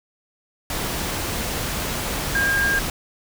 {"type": "tone in noise", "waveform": "sine", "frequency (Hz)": 1612, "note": "G6", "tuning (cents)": 48, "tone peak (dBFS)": -18, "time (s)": [2.35, 2.79], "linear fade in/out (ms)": 2, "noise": "pink", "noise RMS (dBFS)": -26, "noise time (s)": [0.7, 2.9], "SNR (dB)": 5, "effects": []}